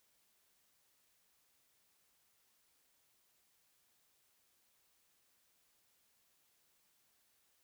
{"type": "silence", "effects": ["white hiss -75 dBFS RMS until 7.63 s"]}